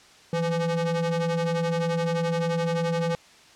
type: ring-modulated tone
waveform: square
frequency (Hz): 169.9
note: F3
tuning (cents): -47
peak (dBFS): -21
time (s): 0.33-3.15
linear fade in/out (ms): 0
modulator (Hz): 334
effects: white hiss -52 dBFS RMS until 3.55 s + low-pass 6000 Hz 12 dB/octave